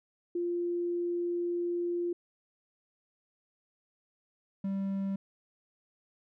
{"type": "tone pair in turn", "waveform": ["sine", "triangle"], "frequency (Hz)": [347.9, 195.25], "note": ["F4", "G3"], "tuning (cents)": [-7, -7], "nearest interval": "minor seventh", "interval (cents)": 1000, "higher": "first", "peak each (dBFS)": [-29, -28], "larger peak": "second", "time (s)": [[0.35, 2.13], [4.64, 5.16]], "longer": "first", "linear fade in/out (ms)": 5, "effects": []}